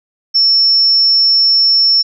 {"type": "tone", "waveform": "sine", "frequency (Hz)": 5400, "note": "E8", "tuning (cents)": 41, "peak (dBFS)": -7, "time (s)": [0.34, 2.03], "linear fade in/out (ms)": 20, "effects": []}